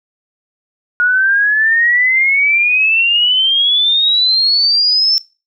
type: exponential sweep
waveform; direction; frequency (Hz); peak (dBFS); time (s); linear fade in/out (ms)
sine; up; 1443 to 5380; -9; 1-5.18; 0
effects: noise-tail reverb RT60 0.3 s tail -21 dB re dry